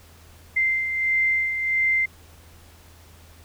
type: beating tone pair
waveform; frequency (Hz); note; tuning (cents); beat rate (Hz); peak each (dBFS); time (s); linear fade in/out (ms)
sine; 2084 / 2085.5; C7 / C7; -7 / -6; 1.5; -29 / -20; 0.56-2.06; 10
effects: added 82 Hz sine -49 dBFS peak until 3.44 s + pink hiss -52 dBFS RMS until 3.44 s